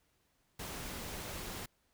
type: noise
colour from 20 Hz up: pink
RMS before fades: -43 dBFS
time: 0.59-1.66 s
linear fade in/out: 5 ms
effects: pink hiss -75 dBFS RMS until 1.93 s